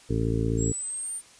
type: harmonic tone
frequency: 56 Hz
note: A1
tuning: 31 cents sharp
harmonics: 1 / 2 / 3 / 4 / 5 / 6 / 7 / 8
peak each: -30 / -27 / -32 / -35 / -31 / -38 / -34 / -33 dBFS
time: 0.09-0.73 s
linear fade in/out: 20 ms
type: exponential sweep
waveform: sine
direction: up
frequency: 7500 to 9060 Hz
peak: -30 dBFS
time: 0.57-1.22 s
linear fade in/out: 50 ms
effects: white hiss -53 dBFS RMS until 1.39 s + resampled to 22050 Hz